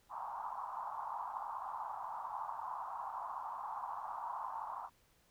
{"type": "band-pass noise", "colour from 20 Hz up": "pink", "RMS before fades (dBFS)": -43, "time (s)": [0.09, 4.9], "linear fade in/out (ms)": 50, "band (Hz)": [830, 1100], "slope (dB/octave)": 48, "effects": ["pink hiss -71 dBFS RMS until 5.3 s"]}